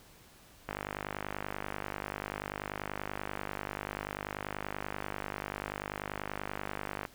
click train, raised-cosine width 0.5 ms, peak -20 dBFS, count 321, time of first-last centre 0.69-7.052 s, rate 50.3 Hz, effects pink hiss -58 dBFS RMS until 7.14 s

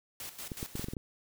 white noise with tremolo, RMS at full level -42 dBFS, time 0.2-0.94 s, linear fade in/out 2 ms, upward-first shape square, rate 5.4 Hz, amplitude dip 70%
clicks, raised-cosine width 3 ms, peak -24 dBFS, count 8, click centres 0.518 / 0.629 / 0.754 / 0.795 / 0.843 / 0.885 / 0.935 / 0.968 s
effects none

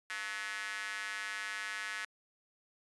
square tone with high-pass filter, 100 Hz, G2, 35 cents sharp, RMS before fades -40 dBFS, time 0.1-2.05 s, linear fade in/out 0 ms, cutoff 1700 Hz, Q 3.4, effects resampled to 24000 Hz

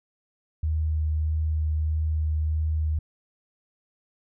sine tone with vibrato, 77.78 Hz, D#2, in tune, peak -22 dBFS, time 0.63-2.99 s, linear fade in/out 5 ms, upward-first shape sine, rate 1.6 Hz, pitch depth 11 cents each way, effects none

